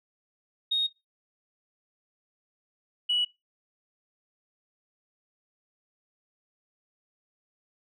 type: tone pair in turn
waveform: sine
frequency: 3729 / 2937 Hz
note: A#7 / F#7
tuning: 0 / -13 cents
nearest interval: major third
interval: 413 cents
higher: first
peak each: -22 / -22 dBFS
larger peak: neither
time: 0.71-0.87 / 3.09-3.25 s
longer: neither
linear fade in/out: 10 ms
effects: noise-tail reverb RT60 0.2 s tail -20 dB re dry + tanh soft clip ceiling -18 dBFS